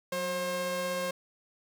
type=tone pair together; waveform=sawtooth; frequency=183.6 / 534.5 Hz; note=F#3 / C5; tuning=-13 / +37 cents; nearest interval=octave + tritone; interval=1850 cents; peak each=-35 / -27 dBFS; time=0.12-1.11 s; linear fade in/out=5 ms; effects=none